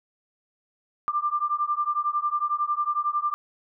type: beating tone pair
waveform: sine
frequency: 1184 / 1195 Hz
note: D6 / D6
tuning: +14 / +30 cents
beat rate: 11 Hz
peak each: -26 dBFS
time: 1.08-3.34 s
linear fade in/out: 0 ms
effects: none